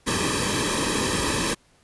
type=noise with comb filter; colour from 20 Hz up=pink; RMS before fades=-24 dBFS; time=0.06-1.55 s; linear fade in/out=20 ms; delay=1.4 ms; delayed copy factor=-0.8; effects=pink hiss -60 dBFS RMS until 1.83 s + resampled to 24000 Hz

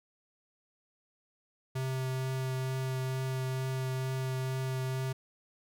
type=tone with vibrato; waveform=square; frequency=130.81 Hz; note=C3; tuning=in tune; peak=-32 dBFS; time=1.75-5.13 s; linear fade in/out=10 ms; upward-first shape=triangle; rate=2.2 Hz; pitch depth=10 cents each way; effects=none

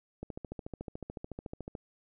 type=click train; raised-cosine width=2 ms; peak=-26 dBFS; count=22; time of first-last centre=0.23-1.752 s; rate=13.8 Hz; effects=none

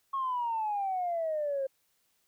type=exponential sweep; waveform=sine; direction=down; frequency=1100 to 530 Hz; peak=-28 dBFS; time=0.13-1.67 s; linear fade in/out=10 ms; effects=tanh soft clip ceiling -24 dBFS + white hiss -73 dBFS RMS until 2.27 s

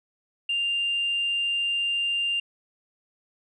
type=tone; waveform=sine; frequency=2794 Hz; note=F7; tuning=in tune; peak=-22 dBFS; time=0.49-2.4 s; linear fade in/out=5 ms; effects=tanh soft clip ceiling -19 dBFS

